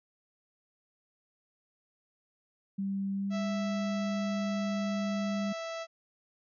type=tone with pitch glide; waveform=sine; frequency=196 to 200.8 Hz; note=G3 to G3; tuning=0 to +42 cents; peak=-30 dBFS; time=2.78-5.53 s; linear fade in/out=10 ms; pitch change=+42 cents; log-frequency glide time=3.13-3.5 s
type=harmonic tone; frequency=659.3 Hz; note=E5; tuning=in tune; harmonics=1 / 2 / 3 / 4 / 5 / 6 / 7 / 8 / 9 / 10; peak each=-37 / -43 / -47 / -49 / -51 / -53 / -54 / -55 / -56 / -57 dBFS; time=3.3-5.87 s; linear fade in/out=50 ms
effects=none